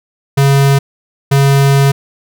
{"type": "tone pair in turn", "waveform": "square", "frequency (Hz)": [138.59, 138.59], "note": ["C#3", "C#3"], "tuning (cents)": [0, 0], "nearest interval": "unison", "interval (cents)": 0, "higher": "neither", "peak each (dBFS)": -7, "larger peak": "neither", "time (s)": [[0.37, 0.79], [1.31, 1.92]], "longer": "second", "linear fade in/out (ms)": 10, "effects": []}